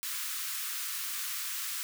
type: high-pass noise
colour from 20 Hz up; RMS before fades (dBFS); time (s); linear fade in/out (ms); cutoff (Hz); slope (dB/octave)
white; -36; 0.03-1.83; 0; 1100; 48
effects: none